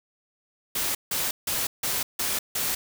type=noise bursts; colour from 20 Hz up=white; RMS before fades=-27 dBFS; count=6; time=0.75-2.75 s; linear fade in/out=5 ms; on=200 ms; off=160 ms; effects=none